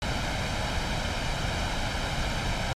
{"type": "noise with comb filter", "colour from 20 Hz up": "pink", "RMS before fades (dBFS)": -28, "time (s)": [0.02, 2.73], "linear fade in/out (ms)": 0, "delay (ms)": 1.3, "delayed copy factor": 0.55, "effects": ["low-pass 5000 Hz 12 dB/octave", "MP3 96 kbps"]}